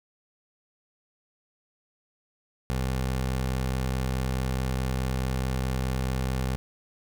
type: tone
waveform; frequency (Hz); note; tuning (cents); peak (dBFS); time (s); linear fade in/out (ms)
20% pulse; 64.7; C2; -19; -21; 2.7-6.56; 0
effects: none